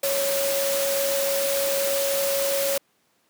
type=tone in noise; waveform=sine; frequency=554.4 Hz; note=C#5; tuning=in tune; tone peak=-23 dBFS; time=0.03-2.78 s; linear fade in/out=5 ms; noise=white; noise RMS=-27 dBFS; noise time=0.03-2.78 s; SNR=+1 dB; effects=pink hiss -66 dBFS RMS until 3.29 s + high-pass 200 Hz 12 dB/octave